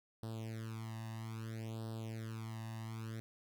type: tone with flanger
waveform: sawtooth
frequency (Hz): 111.9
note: A2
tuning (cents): +30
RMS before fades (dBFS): -44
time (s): 0.23-3.2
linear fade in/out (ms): 0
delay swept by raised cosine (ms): 0.22 to 1.09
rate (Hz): 0.61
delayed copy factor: +0.95
effects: none